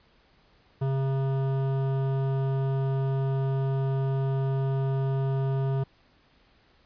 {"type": "tone with hard clipping", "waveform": "triangle", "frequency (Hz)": 134.9, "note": "C#3", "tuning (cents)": -47, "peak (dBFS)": -26, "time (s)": [0.81, 5.84], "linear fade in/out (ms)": 10, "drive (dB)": 18, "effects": ["pink hiss -62 dBFS RMS until 6.85 s", "resampled to 11025 Hz"]}